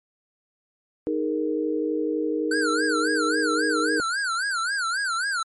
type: chord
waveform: sine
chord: D# suspended fourth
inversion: none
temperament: just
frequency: 311.1 / 414.8 / 466.7 Hz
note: D#4 / G#4 / A#4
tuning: 0 / -2 / +2 cents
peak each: -25 / -29 / -27 dBFS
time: 1.07-4 s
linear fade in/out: 0 ms
type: tone with vibrato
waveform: square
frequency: 1480 Hz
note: F#6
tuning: in tune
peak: -24 dBFS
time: 2.51-5.43 s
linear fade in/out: 5 ms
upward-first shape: sine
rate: 3.7 Hz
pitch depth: 190 cents each way
effects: MP3 48 kbps

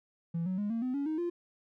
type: tone with pitch steps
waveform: triangle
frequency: 167.6 / 185.96 / 206.3 / 228.9 / 254 / 281.9 / 312.8 / 347 Hz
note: E3 / F#3 / G#3 / A#3 / B3 / C#4 / D#4 / F4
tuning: +29 / +9 / -11 / -31 / +49 / +29 / +9 / -11 cents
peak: -27 dBFS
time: 0.34-1.3 s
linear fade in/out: 10 ms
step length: 120 ms
effects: tanh soft clip ceiling -26 dBFS

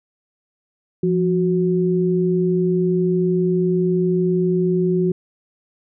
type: tone pair together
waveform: sine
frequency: 173.3 / 367.7 Hz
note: F3 / F#4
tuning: -13 / -11 cents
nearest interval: octave + minor second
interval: 1302 cents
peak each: -18 dBFS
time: 1.03-5.12 s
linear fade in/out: 5 ms
effects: none

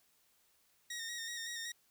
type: tone with vibrato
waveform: 15% pulse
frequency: 1863 Hz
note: A#6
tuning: 2 cents flat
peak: -34 dBFS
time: 0.9-1.72 s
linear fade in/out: 5 ms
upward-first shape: square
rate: 5.3 Hz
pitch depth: 30 cents each way
effects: white hiss -72 dBFS RMS until 1.9 s

